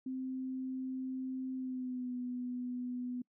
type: tone with pitch glide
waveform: sine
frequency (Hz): 260 to 248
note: C4 to B3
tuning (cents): -11 to +7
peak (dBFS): -36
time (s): 0.06-3.22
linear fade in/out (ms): 5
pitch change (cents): -82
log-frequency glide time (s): 1.55-2.14
effects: noise-tail reverb RT60 0.1 s tail -26 dB re dry